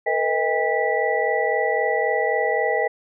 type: tone cluster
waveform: sine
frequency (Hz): 450.8 / 494.6 / 634 / 805 / 1962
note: A4 / B4 / D#5 / G5 / B6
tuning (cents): +42 / +3 / +32 / +46 / -12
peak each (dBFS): -25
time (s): 0.06-2.88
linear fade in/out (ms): 10
effects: none